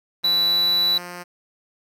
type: tone with pitch glide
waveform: 5% pulse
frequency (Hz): 174.61 to 176.74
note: F3 to F3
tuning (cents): 0 to +21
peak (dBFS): -22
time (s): 0.23-1.24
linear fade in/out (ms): 20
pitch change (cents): +21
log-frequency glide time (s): 0.53-1.03
type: tone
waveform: triangle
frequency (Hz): 3951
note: B7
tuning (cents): 0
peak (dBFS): -15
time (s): 0.24-0.98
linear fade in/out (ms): 5
effects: none